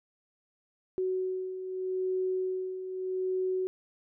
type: beating tone pair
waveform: sine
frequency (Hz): 372 / 372.81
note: F#4 / F#4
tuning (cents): +9 / +13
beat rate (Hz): 0.81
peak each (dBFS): -37 / -30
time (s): 0.98-3.67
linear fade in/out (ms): 0
effects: none